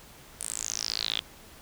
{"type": "tone with band-pass filter sweep", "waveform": "sawtooth", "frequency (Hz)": 55, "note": "A1", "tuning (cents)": 0, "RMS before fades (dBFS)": -33, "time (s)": [0.4, 1.2], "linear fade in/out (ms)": 5, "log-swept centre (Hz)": [9600, 3300], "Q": 7.8, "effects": ["pink hiss -51 dBFS RMS until 1.61 s"]}